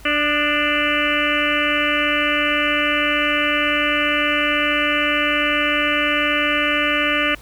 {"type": "harmonic tone with a mistuned harmonic", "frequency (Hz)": 294.8, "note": "D4", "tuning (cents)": 7, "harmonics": [1, 2, 4, 5, 6, 7, 8, 9, 10], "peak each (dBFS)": [-25, -25, -25, -25, -25, -25, -25, -25, -25], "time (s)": [0.05, 7.35], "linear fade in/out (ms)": 5, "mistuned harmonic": 4, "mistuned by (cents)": 31, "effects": ["added 50 Hz sine -40 dBFS peak until 7.41 s", "pink hiss -46 dBFS RMS until 7.41 s"]}